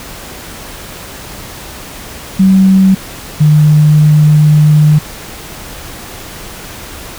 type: tone pair in turn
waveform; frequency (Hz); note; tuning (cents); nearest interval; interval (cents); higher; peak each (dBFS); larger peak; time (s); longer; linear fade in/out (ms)
sine; 190.7 / 151.36; G3 / D#3; -47 / -47; major third; 400; first; -3; neither; 2.39-2.95 / 3.4-4.99; second; 10
effects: pink hiss -28 dBFS RMS until 7.18 s